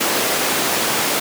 pink high-pass noise, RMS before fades -19 dBFS, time 0-1.2 s, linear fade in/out 10 ms, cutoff 300 Hz, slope 12 dB/octave, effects none

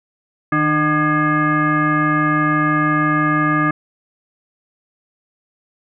sine tone with frequency modulation, 757 Hz, F#5, 39 cents sharp, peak -13 dBFS, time 0.52-3.71 s, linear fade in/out 5 ms, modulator 456 Hz, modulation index 2.2, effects none

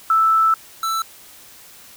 sine / square tone pair in turn, 1318.5 / 1325.6 Hz, E6 / E6, 0 / +9 cents, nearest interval unison, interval 9 cents, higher second, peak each -12 / -20 dBFS, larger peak first, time 0.1-0.54 / 0.83-1.02 s, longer first, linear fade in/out 2 ms, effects white hiss -44 dBFS RMS until 1.96 s

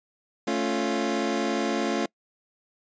25% pulse chord, A augmented, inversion none, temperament equal, 220 / 277.2 / 349.2 Hz, A3 / C#4 / E#4, 0 / 0 / 0 cents, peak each -25 dBFS, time 0.47-2.06 s, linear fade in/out 5 ms, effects noise-tail reverb RT60 0.1 s tail -26 dB re dry + resampled to 16000 Hz

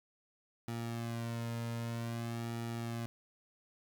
sawtooth tone with flanger, 116.54 Hz, A#2, in tune, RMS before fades -39 dBFS, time 0.68-3.06 s, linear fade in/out 0 ms, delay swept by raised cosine 1.9 to 2.65 ms, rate 0.52 Hz, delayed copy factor -0.8, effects none

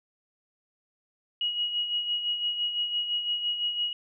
sine tone with tremolo, 2900 Hz, F#7, 35 cents flat, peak -24 dBFS, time 1.41-3.93 s, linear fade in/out 2 ms, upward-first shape sine, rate 5.9 Hz, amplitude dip 55%, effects none

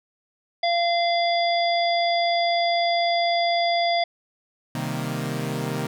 harmonic tone, 688 Hz, F5, 26 cents flat, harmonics 1 / 3 / 5 / 7, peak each -20 / -28 / -29 / -30 dBFS, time 0.63-4.04 s, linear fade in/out 5 ms
sawtooth chord, C minor seventh, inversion none, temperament equal, 130.81 / 155.56 / 196 / 233.1 Hz, C3 / Eb3 / G3 / Bb3, 0 / 0 / 0 / 0 cents, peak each -26 / -26 / -31 / -28 dBFS, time 4.75-5.87 s, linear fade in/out 2 ms
effects none

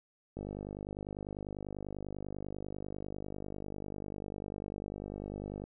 click train, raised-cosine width 2 ms, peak -27 dBFS, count 265, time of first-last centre 0.37-5.639 s, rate 50.1 Hz, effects none

